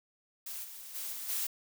blue noise with level steps, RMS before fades -41 / -47 / -39 / -41 / -34 dBFS, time 0.46-1.47 s, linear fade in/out 5 ms, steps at 0.63 / 0.94 / 1.12 / 1.28 s, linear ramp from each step 20 ms, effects none

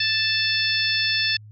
harmonic tone, 880 Hz, A5, in tune, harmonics 2 / 3 / 4 / 5 / 6, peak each -26 / -26 / -26 / -26 / -26 dBFS, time 0-1.37 s, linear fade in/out 5 ms, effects added 106 Hz sine -41 dBFS peak until 1.51 s

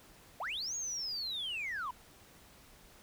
sine linear two-way sweep, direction up then down, 554.4 to 6700 to 938 Hz, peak -34 dBFS, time 0.4-1.91 s, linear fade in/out 5 ms, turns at 0.75 s, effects tanh soft clip ceiling -33 dBFS + pink hiss -59 dBFS RMS until 3.02 s

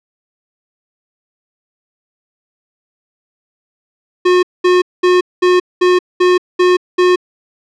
square tone bursts, 361.6 Hz, F#4, 40 cents flat, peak -8 dBFS, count 8, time 4.25-7.16 s, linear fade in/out 10 ms, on 180 ms, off 210 ms, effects low-pass 4000 Hz 12 dB/octave

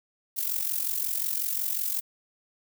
violet noise with amplitude modulation, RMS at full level -26 dBFS, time 0.36-2.01 s, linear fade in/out 20 ms, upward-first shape sine, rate 45.5 Hz, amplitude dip 70%, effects none

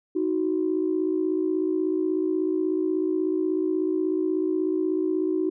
sine tone pair together, 314.6 / 371 Hz, D#4 / F#4, +19 / +5 cents, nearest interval minor third, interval 286 cents, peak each -24 dBFS, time 0.15-5.5 s, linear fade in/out 10 ms, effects tanh soft clip ceiling -14 dBFS

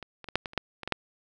clicks, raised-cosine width 0.3 ms, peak -23 / -27 / -22 / -7 / -18 / -30 / -10 / -22 / -17 / -8 dBFS, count 10, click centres 0.027 / 0.243 / 0.287 / 0.356 / 0.458 / 0.534 / 0.577 / 0.833 / 0.876 / 0.923 s, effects none

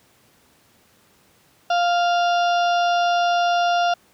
harmonic tone, 698.5 Hz, F5, in tune, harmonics 1 / 2 / 4 / 5 / 6 / 7 / 8, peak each -17 / -25 / -30 / -33 / -39 / -39 / -37 dBFS, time 1.7-3.94 s, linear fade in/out 5 ms, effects pink hiss -57 dBFS RMS until 4.13 s + high-pass 100 Hz 12 dB/octave

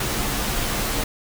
pink noise with comb filter, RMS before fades -24 dBFS, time 0-1.04 s, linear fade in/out 5 ms, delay 12 ms, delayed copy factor -0.55, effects none

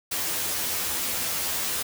white noise with comb filter, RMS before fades -28 dBFS, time 0.11-1.83 s, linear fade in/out 10 ms, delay 12 ms, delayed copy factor +1, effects none

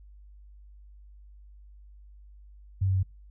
sine tone with pitch steps, 96 / 95.06 / 94.13 Hz, G2 / F#2 / F#2, -36 / +47 / +30 cents, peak -22 dBFS, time 2.81-3.032 s, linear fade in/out 10 ms, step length 74 ms, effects noise-tail reverb RT60 0.3 s tail -26 dB re dry + added 50 Hz sine -48 dBFS peak until 3.3 s

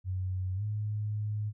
sine tone with pitch glide, 93 to 105.6 Hz, F#2 to G#2, +9 to +29 cents, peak -30 dBFS, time 0.04-1.53 s, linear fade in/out 50 ms, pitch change +220 cents, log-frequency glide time 0.55-0.63 s, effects none

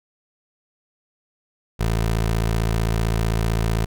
20% pulse tone, 55.6 Hz, A1, 19 cents sharp, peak -14 dBFS, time 1.79-3.86 s, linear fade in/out 20 ms, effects none

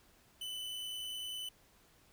45% pulse tone with amplitude modulation, 3007 Hz, F#7, 27 cents sharp, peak -38 dBFS, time 0.41-1.49 s, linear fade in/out 5 ms, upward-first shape sine, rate 110 Hz, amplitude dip 30%, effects pink hiss -66 dBFS RMS until 2.12 s

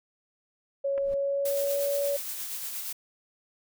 sine tone with pitch glide, 554.4 to 566 Hz, C#5 to C#5, 0 to +36 cents, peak -25 dBFS, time 0.84-2.17 s, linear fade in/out 10 ms, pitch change +36 cents, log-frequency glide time 1.01-1.91 s
brown noise with exponential growth, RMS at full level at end -38 dBFS, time 0.93-1.14 s, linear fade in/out 1 ms, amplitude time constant 45 ms
clicks, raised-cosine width 0.5 ms, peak -29 dBFS, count 2, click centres 0.978 / 0.981 s
blue noise with tremolo, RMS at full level -34 dBFS, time 1.45-2.93 s, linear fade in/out 5 ms, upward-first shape sine, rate 8.5 Hz, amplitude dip 35%
effects none

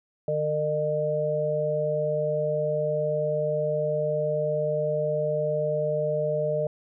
harmonic tone, 151.6 Hz, D#3, 45 cents flat, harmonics 1 / 3 / 4, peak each -31 / -29 / -25 dBFS, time 0.28-6.67 s, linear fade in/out 2 ms, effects none

